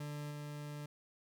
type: tone with level steps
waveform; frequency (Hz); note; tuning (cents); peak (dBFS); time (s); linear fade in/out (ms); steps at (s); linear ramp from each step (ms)
40% pulse; 147.4; D3; +7; -40 / -42; 0-0.86; 5; 0.3; 20
effects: none